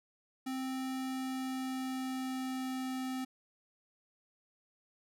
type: tone with pitch glide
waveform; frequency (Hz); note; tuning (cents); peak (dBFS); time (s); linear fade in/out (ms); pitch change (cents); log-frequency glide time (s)
square; 261.6 to 259.2; C4 to C4; 0 to -16; -36; 0.46-3.25; 10; -16; 0.93-3.05
effects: none